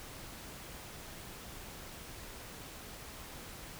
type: silence
effects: pink hiss -48 dBFS RMS until 3.79 s